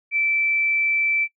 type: tone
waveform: sine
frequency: 2327 Hz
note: D7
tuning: 17 cents flat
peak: -18 dBFS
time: 0.11-1.28 s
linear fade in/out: 50 ms
effects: noise-tail reverb RT60 0.1 s tail -22 dB re dry